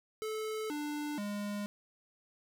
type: tone with pitch steps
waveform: square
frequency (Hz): 434.6 / 296.1 / 205.2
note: A4 / D4 / G#3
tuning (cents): -21 / +14 / -21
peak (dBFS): -36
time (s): 0.22-1.66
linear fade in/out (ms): 0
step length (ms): 480
effects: none